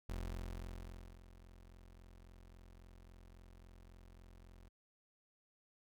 30% pulse tone with ADSR envelope, 43.65 Hz, F1, in tune, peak -37 dBFS, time 0.09-4.69 s, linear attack 6 ms, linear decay 1100 ms, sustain -17 dB, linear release 16 ms, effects none

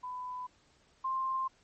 sine tone pair in turn, 1000 / 1052.8 Hz, B5 / C6, +21 / +10 cents, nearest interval minor second, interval 89 cents, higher second, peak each -37 / -30 dBFS, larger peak second, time 0.03-0.47 / 1.04-1.48 s, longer neither, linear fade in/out 10 ms, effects pink hiss -67 dBFS RMS until 1.63 s + MP3 32 kbps

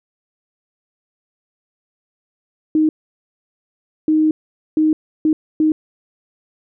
sine tone bursts at uneven times, 311.1 Hz, D#4, in tune, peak -11 dBFS, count 5, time 2.75-2.89 / 4.08-4.31 / 4.77-4.93 / 5.25-5.33 / 5.6-5.72 s, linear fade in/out 2 ms, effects none

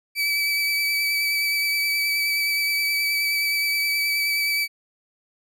30% pulse tone with vibrato, 2300 Hz, D7, 37 cents flat, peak -18 dBFS, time 0.15-4.68 s, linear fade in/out 50 ms, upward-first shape sine, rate 9.5 Hz, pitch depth 15 cents each way, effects none

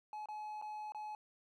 triangle tone with dropouts, 850 Hz, G#5, 40 cents sharp, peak -40 dBFS, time 0.13-1.15 s, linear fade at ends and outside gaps 1 ms, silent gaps 0.258-0.286 / 0.615-0.623 / 0.921-0.947 s, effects none

